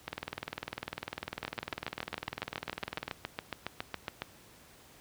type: two click trains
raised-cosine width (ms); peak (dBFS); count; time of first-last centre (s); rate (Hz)
0.3; -18 / -19; 21 / 61; 1.45-4.22 / 0.08-3.08; 7.22 / 20
effects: pink hiss -57 dBFS RMS until 5 s + high-pass 60 Hz 12 dB/octave